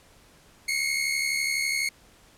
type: tone pair together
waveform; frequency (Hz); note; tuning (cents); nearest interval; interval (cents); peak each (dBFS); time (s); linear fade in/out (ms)
sawtooth; 2142 / 2214; C7 / C#7; +40 / -3; minor second; 57; -24; 0.68-1.89; 5
effects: pink hiss -56 dBFS RMS until 2.37 s + low-pass 12000 Hz 12 dB/octave